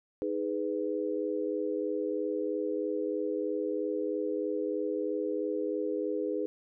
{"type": "chord", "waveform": "sine", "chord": "G# minor", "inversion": "second", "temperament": "just", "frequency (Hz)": [311.5, 415.3, 498.4], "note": ["D#4", "G#4", "B4"], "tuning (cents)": [2, 0, 16], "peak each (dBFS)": [-34, -33, -34], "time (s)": [0.22, 6.46], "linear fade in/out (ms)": 0, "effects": []}